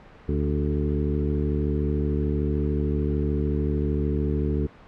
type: harmonic tone with a mistuned harmonic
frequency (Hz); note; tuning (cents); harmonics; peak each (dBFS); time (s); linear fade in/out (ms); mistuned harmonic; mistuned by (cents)
73.42; D2; 0; 1 / 2 / 3 / 4 / 5 / 6; -25 / -28 / -30 / -31 / -32 / -33; 0.28-4.67; 10; 5; +37
effects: pink hiss -48 dBFS RMS until 4.87 s + low-pass 2000 Hz 12 dB/octave